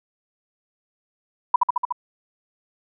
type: tone with echo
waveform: sine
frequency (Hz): 981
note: B5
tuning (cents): -12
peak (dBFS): -10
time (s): 1.54-1.56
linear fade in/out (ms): 5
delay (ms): 73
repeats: 5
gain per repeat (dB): -2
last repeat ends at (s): 1.925
effects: none